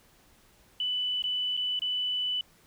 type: tone with dropouts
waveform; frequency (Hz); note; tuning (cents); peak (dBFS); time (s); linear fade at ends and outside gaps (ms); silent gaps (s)
sine; 2986; F#7; +15; -27; 0.8-2.41; 2; 1.222-1.239 / 1.568-1.574 / 1.792-1.819
effects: pink hiss -61 dBFS RMS until 2.66 s